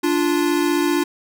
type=tone pair together; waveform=square; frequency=293.1 / 348.4 Hz; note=D4 / F4; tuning=-3 / -4 cents; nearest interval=minor third; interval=299 cents; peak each=-20 dBFS; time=0.03-1.04 s; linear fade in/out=10 ms; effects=none